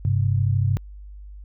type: tone pair together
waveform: sine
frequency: 98.89 / 132 Hz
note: G2 / C3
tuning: +16 / +16 cents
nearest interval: perfect fourth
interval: 500 cents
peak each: -19 / -22 dBFS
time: 0.05-0.77 s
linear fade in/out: 0 ms
effects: added 50 Hz sine -37 dBFS peak until 1.44 s